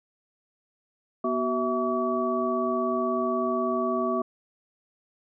sine tone cluster, 243.8 / 375.9 / 656 / 1140 Hz, B3 / F#4 / E5 / C#6, -22 / +27 / -9 / +48 cents, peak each -29 dBFS, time 1.24-4.22 s, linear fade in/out 5 ms, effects none

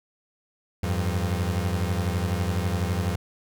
30% pulse beating tone pair, 86.7 / 98.7 Hz, F2 / G2, -12 / +12 cents, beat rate 12 Hz, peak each -23 / -25 dBFS, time 0.83-3.16 s, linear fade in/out 5 ms, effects none

